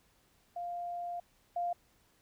sine tone pair in turn, 699 / 699 Hz, F5 / F5, +1 / +1 cents, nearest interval unison, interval 0 cents, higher neither, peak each -36 / -31 dBFS, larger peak second, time 0.56-1.2 / 1.56-1.73 s, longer first, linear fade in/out 5 ms, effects pink hiss -69 dBFS RMS until 2.21 s

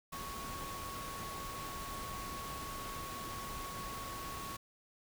sine tone in noise, 1108.7 Hz, C#6, in tune, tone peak -44 dBFS, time 0.12-4.57 s, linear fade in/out 10 ms, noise pink, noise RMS -45 dBFS, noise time 0.12-4.57 s, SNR -2 dB, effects none

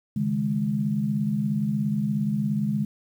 sine chord, C# suspended second, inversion none, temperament equal, 138.59 / 155.56 / 207.7 Hz, C#3 / D#3 / G#3, 0 / 0 / 0 cents, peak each -29 / -29 / -24 dBFS, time 0.16-2.85 s, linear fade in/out 5 ms, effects 9-bit

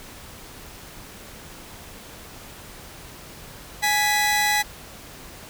sawtooth tone pair together, 833.7 / 1975.5 Hz, G#5 / B6, +6 / 0 cents, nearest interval octave + minor third, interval 1494 cents, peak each -18 dBFS, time 3.82-4.63 s, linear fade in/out 20 ms, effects pink hiss -42 dBFS RMS until 5.49 s

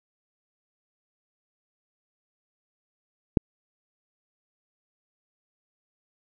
click, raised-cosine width 3 ms, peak -4 dBFS, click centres 3.372 s, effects none

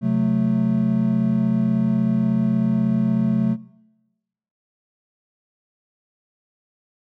triangle chord, F# diminished, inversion second, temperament equal with one note detuned, 130.81 / 183.61 / 220 Hz, C3 / F#3 / A3, 0 / -13 / 0 cents, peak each -22 / -20 / -18 dBFS, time 0.01-3.57 s, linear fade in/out 50 ms, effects noise-tail reverb RT60 1.0 s tail -21 dB re dry

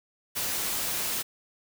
white noise, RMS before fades -30 dBFS, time 0.35-1.23 s, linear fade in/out 20 ms, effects none

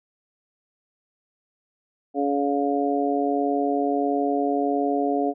harmonic tone, 141.5 Hz, C#3, 36 cents sharp, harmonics 2 / 3 / 4 / 5, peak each -24 / -26 / -30 / -25 dBFS, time 2.14-5.34 s, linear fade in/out 50 ms, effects none

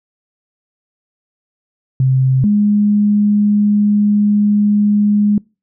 sine tone pair in turn, 131.1 / 207.1 Hz, C3 / G#3, +4 / -5 cents, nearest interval minor sixth, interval 791 cents, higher second, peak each -9 dBFS, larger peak neither, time 2-2.44 / 2.44-5.38 s, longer second, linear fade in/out 2 ms, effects noise-tail reverb RT60 0.3 s tail -26 dB re dry

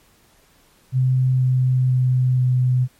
sine tone with pitch steps, 129 / 128.18 / 127.37 / 126.56 Hz, C3 / C3 / C3 / B2, -24 / -35 / -46 / +43 cents, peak -14 dBFS, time 0.92-2.88 s, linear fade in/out 50 ms, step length 490 ms, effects pink hiss -56 dBFS RMS until 2.99 s + MP3 64 kbps

